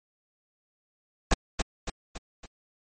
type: noise with echo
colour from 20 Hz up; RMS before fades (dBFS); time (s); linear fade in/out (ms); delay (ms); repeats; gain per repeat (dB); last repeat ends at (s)
pink; -20; 1.31-1.34; 5; 280; 4; -6; 2.46
effects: MP3 32 kbps